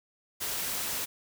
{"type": "noise", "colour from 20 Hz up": "white", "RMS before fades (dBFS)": -33, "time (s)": [0.4, 1.06], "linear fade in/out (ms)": 20, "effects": []}